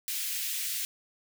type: high-pass noise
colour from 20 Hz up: white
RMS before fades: -33 dBFS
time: 0.08-0.85 s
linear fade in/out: 0 ms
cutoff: 2000 Hz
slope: 24 dB/octave
effects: none